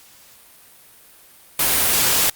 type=noise; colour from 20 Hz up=white; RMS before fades=-17 dBFS; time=1.59-2.3 s; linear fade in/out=5 ms; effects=white hiss -48 dBFS RMS until 2.35 s + Opus 48 kbps